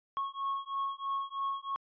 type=beating tone pair; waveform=triangle; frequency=1096 / 1099.1 Hz; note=C#6 / C#6; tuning=-20 / -15 cents; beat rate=3.1 Hz; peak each=-34 / -34 dBFS; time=0.17-1.76 s; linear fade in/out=0 ms; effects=resampled to 11025 Hz

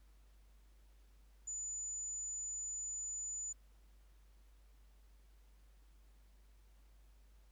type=tone; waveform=sine; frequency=6990 Hz; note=A8; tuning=12 cents flat; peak=-40 dBFS; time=1.47-3.53 s; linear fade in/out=10 ms; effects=added 50 Hz sine -61 dBFS peak until 7.51 s + pink hiss -75 dBFS RMS until 7.51 s

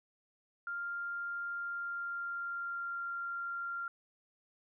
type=tone with pitch glide; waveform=sine; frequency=1396.9 to 1386.4 Hz; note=F6 to F6; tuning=0 to -13 cents; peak=-36 dBFS; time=0.67-3.88 s; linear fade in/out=2 ms; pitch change=-13 cents; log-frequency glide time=1.49-3.05 s; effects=none

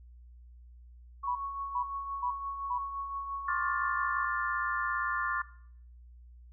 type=tone with tremolo; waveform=sine; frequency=1108.7 Hz; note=C#6; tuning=in tune; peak=-32 dBFS; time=1.23-4.26 s; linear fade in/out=10 ms; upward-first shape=triangle; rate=5.8 Hz; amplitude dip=45%
type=tone bursts; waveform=sine; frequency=984 Hz; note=B5; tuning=7 cents flat; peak=-30 dBFS; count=4; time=1.27-2.784 s; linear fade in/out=10 ms; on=86 ms; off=390 ms
type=chord; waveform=sine; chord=D minor seventh; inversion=third; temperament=just; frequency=1057.2 / 1174.7 / 1409.6 / 1762 Hz; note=C6 / D6 / F6 / A6; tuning=+18 / 0 / +16 / +2 cents; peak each=-35 dBFS; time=3.48-5.42 s; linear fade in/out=5 ms
effects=noise-tail reverb RT60 0.6 s tail -17 dB re dry + added 60 Hz sine -50 dBFS peak until 6.52 s

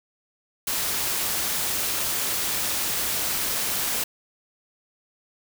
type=noise; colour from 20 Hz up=white; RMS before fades=-26 dBFS; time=0.67-4.04 s; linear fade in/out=5 ms; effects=none

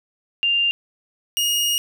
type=tone pair in turn; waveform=sine / sawtooth; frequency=2794 / 2864 Hz; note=F7 / F7; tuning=0 / +43 cents; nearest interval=unison; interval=43 cents; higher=second; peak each=-16 / -15 dBFS; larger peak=second; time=0.43-0.71 / 1.37-1.78 s; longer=second; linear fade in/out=0 ms; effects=none

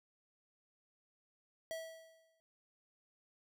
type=tone with exponential decay; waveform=square; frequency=650 Hz; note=E5; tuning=24 cents flat; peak=-39 dBFS; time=1.71-2.4 s; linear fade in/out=0 ms; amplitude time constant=150 ms; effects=none

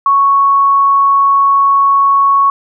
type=tone; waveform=sine; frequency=1108.7 Hz; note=C#6; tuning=in tune; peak=-6 dBFS; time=0.06-2.5 s; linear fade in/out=2 ms; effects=none

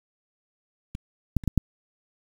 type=clicks; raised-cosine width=5 ms; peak=-21 / -9 / -26 / -10 / -6 dBFS; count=5; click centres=0.951 / 1.367 / 1.438 / 1.477 / 1.577 s; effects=7-bit

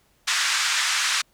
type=band-pass noise; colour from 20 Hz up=pink; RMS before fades=-23 dBFS; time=0.27-1.22 s; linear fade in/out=10 ms; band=1300 to 7900 Hz; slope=24 dB/octave; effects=pink hiss -63 dBFS RMS until 1.33 s

